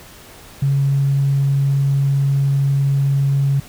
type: tone with tanh clipping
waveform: triangle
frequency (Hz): 138.59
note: C#3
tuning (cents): 0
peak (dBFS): -13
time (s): 0.62-3.6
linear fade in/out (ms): 5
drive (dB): 4
effects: pink hiss -41 dBFS RMS until 3.68 s